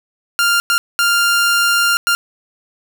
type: tone bursts at uneven times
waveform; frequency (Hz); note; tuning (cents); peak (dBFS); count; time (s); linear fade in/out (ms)
sawtooth; 1396.9; F6; 0; -8; 4; 0.39-0.6 / 0.7-0.78 / 0.99-1.97 / 2.07-2.15; 0
effects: none